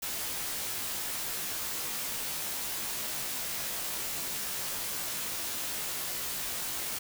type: noise with comb filter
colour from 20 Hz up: white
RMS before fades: -35 dBFS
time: 0.02-6.99 s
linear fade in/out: 10 ms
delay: 17 ms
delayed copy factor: -0.75
effects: none